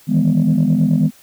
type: chord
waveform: sine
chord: E major seventh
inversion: third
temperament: equal with one note detuned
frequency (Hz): 155.56 / 164.81 / 204.1 / 246.9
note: D#3 / E3 / G#3 / B3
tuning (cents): 0 / 0 / -30 / 0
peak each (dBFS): -16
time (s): 0.07-1.11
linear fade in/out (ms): 50
effects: tanh soft clip ceiling -6 dBFS + white hiss -48 dBFS RMS until 1.22 s